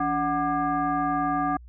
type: tone with frequency modulation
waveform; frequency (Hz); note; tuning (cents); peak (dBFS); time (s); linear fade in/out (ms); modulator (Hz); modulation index
sine; 740; F#5; 0; -22; 0-1.57; 5; 454; 1.3
effects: added 60 Hz sine -43 dBFS peak until 1.68 s